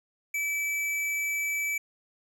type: tone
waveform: square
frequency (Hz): 2306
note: D7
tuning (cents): -32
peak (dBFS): -28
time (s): 0.34-1.78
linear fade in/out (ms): 5
effects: none